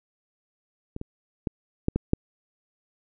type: clicks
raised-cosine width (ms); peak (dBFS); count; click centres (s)
3; -21 / -21 / -13 / -9 / -11 / -6; 6; 0.964 / 1.014 / 1.472 / 1.884 / 1.96 / 2.134
effects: none